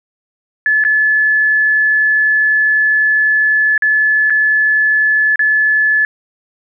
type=tone with dropouts; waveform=sine; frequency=1724 Hz; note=A6; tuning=36 cents flat; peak=-9 dBFS; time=0.66-6.05 s; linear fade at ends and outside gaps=1 ms; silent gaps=0.839-0.849 / 3.778-3.822 / 4.299-4.304 / 5.358-5.393 s; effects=none